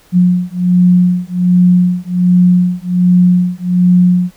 sine beating tone pair, 178.7 / 180 Hz, F3 / F#3, +40 / -47 cents, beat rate 1.3 Hz, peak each -10 dBFS, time 0.12-4.31 s, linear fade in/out 50 ms, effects pink hiss -47 dBFS RMS until 4.36 s

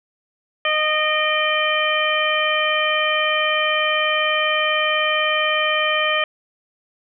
harmonic tone with a mistuned harmonic, 616 Hz, D#5, 17 cents flat, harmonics 1 / 2 / 3 / 4 / 5, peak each -23 / -23 / -23 / -23 / -23 dBFS, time 0.65-6.24 s, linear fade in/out 2 ms, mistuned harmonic 4, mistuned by -51 cents, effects none

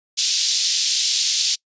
pink band-pass noise, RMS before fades -20 dBFS, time 0.17-1.56 s, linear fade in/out 20 ms, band 3800 to 6700 Hz, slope 24 dB/octave, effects noise-tail reverb RT60 0.1 s tail -26 dB re dry + resampled to 16000 Hz

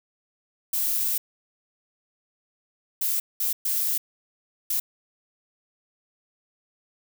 violet noise bursts at uneven times, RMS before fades -25 dBFS, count 5, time 0.73-1.18 / 3.01-3.2 / 3.4-3.53 / 3.65-3.98 / 4.7-4.8 s, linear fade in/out 5 ms, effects none

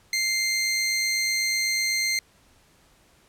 20% pulse tone with amplitude modulation, 2100 Hz, C7, 6 cents sharp, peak -16 dBFS, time 0.13-2.19 s, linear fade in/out 2 ms, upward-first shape sine, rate 108 Hz, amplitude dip 25%, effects pink hiss -59 dBFS RMS until 3.28 s + low-pass 12000 Hz 12 dB/octave

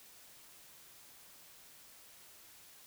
silence, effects white hiss -58 dBFS RMS until 2.86 s

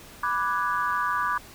sine chord, G# half-diminished seventh, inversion first, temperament equal, 987.8 / 1174.7 / 1480 / 1661.2 Hz, B5 / D6 / F#6 / G#6, 0 / 0 / 0 / 0 cents, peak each -29 / -26 / -31 / -32 dBFS, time 0.23-1.38 s, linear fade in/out 5 ms, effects pink hiss -47 dBFS RMS until 1.54 s

